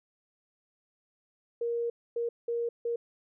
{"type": "tone bursts at uneven times", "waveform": "sine", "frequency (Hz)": 469.8, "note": "A#4", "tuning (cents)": 13, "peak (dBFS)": -28, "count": 4, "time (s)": [[1.61, 1.9], [2.16, 2.29], [2.48, 2.69], [2.85, 2.96]], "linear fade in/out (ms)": 5, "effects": []}